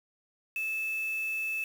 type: tone with quantisation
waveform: sine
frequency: 2620 Hz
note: E7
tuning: 11 cents flat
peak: -30 dBFS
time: 0.56-1.64 s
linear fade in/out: 2 ms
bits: 7
effects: none